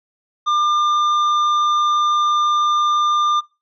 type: tone with hard clipping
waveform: sine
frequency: 1199 Hz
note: D6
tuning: 36 cents sharp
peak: -16 dBFS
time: 0.46-3.41 s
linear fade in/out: 20 ms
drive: 7 dB
effects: noise-tail reverb RT60 0.3 s tail -23 dB re dry + resampled to 22050 Hz